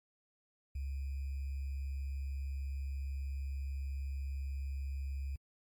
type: tone with sample-and-hold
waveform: sine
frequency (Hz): 68.4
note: C#2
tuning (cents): -23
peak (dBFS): -36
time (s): 0.75-5.36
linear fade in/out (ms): 5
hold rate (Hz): 2450
effects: AAC 64 kbps